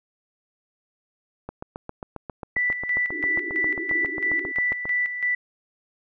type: click train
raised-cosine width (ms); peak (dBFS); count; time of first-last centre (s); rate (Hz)
1; -19; 26; 1.49-4.855; 7.43
type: tone with tremolo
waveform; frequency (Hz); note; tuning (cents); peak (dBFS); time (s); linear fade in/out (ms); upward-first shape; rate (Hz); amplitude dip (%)
sine; 1974; B6; -1; -20; 2.56-5.35; 5; square; 3; 60
type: band-pass noise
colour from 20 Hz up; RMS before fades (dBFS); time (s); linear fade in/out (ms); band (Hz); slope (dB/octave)
pink; -36; 3.12-4.52; 5; 290 to 400; 96
effects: none